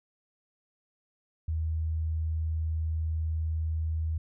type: tone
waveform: sine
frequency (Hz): 79.8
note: D#2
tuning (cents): +44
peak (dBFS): -27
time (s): 1.48-4.18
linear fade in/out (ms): 5
effects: none